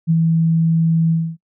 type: tone with ADSR envelope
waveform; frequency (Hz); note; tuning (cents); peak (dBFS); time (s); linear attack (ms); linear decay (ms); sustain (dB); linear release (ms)
sine; 163.7; E3; -12; -10; 0.07-1.37; 34; 34; -2; 260
effects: noise-tail reverb RT60 0.1 s tail -22 dB re dry